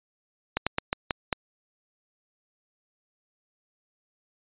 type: slowing click train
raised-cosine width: 0.3 ms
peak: -8 dBFS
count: 6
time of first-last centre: 0.57-1.328 s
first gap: 96 ms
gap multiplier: 1.23
effects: resampled to 8000 Hz